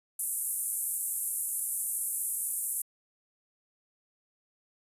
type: band-pass noise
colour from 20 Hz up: pink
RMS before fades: -33 dBFS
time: 0.19-2.82 s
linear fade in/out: 5 ms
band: 8600 to 13000 Hz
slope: 48 dB/octave
effects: resampled to 32000 Hz